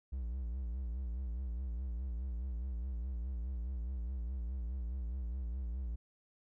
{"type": "tone with vibrato", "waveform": "triangle", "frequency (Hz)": 61.4, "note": "B1", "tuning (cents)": -9, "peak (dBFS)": -34, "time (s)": [0.12, 5.96], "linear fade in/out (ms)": 10, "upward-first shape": "sine", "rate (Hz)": 4.8, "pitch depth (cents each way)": 140, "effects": []}